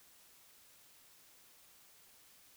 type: silence
effects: white hiss -63 dBFS RMS until 2.56 s